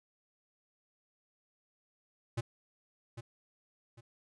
square tone with echo, 116.54 Hz, A#2, in tune, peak -32 dBFS, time 2.37-2.41 s, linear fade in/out 10 ms, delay 800 ms, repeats 2, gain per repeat -10 dB, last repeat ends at 4.01 s, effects resampled to 24000 Hz

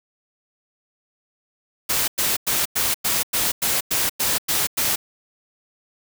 white noise bursts, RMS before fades -21 dBFS, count 11, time 1.89-4.96 s, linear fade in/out 10 ms, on 190 ms, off 98 ms, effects none

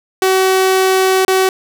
sawtooth tone with dropouts, 378.1 Hz, F#4, 38 cents sharp, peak -6 dBFS, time 0.22-1.49 s, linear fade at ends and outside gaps 2 ms, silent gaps 1.25-1.28 s, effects none

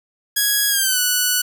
5% pulse tone with pitch glide, 1661.2 to 1480 Hz, G#6 to F#6, 0 to 0 cents, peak -5 dBFS, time 0.36-1.42 s, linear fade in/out 10 ms, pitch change -200 cents, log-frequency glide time 0.69-0.99 s, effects none

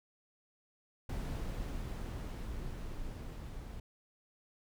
brown noise with level ramp, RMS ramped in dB -37 to -45 dBFS, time 1.09-3.8 s, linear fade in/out 5 ms, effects none

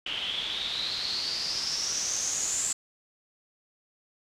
white noise with low-pass filter sweep, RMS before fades -31 dBFS, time 0.06-2.73 s, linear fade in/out 5 ms, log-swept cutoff 3000 to 7600 Hz, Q 9.3, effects none

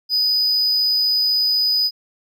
triangle tone, 4978 Hz, D#8, in tune, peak -14 dBFS, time 0.09-1.91 s, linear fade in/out 50 ms, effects none

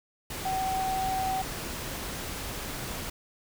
sine tone in noise, 760 Hz, F#5, 46 cents sharp, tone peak -27 dBFS, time 0.45-1.42 s, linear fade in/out 5 ms, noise pink, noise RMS -36 dBFS, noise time 0.3-3.1 s, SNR +6 dB, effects none

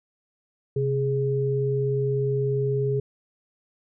sine tone pair together, 131.99 / 415.3 Hz, C3 / G#4, +16 / 0 cents, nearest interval octave + minor sixth, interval 1984 cents, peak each -24 dBFS, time 0.76-3 s, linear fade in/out 5 ms, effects none

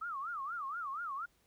sine tone with vibrato, 1236 Hz, D#6, 12 cents flat, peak -37 dBFS, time 0.01-1.26 s, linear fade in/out 10 ms, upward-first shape sine, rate 4.2 Hz, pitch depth 250 cents each way, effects pink hiss -72 dBFS RMS until 1.46 s

